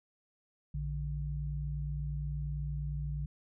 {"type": "tone pair together", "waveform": "sine", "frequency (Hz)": [58.32, 146.83], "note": ["A#1", "D3"], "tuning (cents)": [1, 0], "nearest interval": "octave + major third", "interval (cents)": 1599, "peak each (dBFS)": [-36, -36], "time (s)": [0.74, 3.26], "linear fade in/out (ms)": 5, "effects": []}